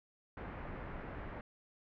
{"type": "low-pass noise", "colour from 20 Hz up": "pink", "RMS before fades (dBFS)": -45, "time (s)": [0.37, 1.41], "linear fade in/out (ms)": 2, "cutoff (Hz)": 2000, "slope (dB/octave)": 24, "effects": []}